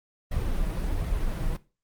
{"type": "noise with flanger", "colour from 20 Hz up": "brown", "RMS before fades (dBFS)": -27, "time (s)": [0.31, 1.57], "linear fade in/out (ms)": 10, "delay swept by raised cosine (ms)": [1.5, 6.4], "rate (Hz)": 1.3, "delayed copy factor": 0.5, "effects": ["noise-tail reverb RT60 0.3 s tail -17 dB re dry", "Opus 32 kbps"]}